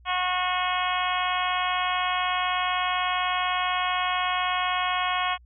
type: harmonic tone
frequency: 364.1 Hz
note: F#4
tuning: 28 cents flat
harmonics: 2 / 3 / 4 / 5 / 6 / 7 / 8 / 9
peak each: -29 / -27 / -34 / -35 / -33 / -34 / -35 / -34 dBFS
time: 0.05-5.38 s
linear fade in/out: 50 ms
effects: added 60 Hz sine -50 dBFS peak until 5.45 s